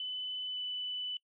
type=tone with pitch glide; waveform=sine; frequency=3009 to 2990 Hz; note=F#7 to F#7; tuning=+28 to +17 cents; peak=-35 dBFS; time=0-1.17 s; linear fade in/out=2 ms; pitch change=-11 cents; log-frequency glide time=0.46-0.59 s; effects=noise-tail reverb RT60 0.1 s tail -24 dB re dry